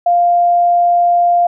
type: tone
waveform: sine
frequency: 698.5 Hz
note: F5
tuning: in tune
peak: -8 dBFS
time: 0.06-1.47 s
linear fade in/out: 5 ms
effects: none